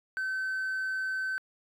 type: tone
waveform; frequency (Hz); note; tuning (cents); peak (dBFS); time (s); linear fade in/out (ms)
triangle; 1533; G6; -39; -27; 0.17-1.38; 0
effects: tanh soft clip ceiling -24 dBFS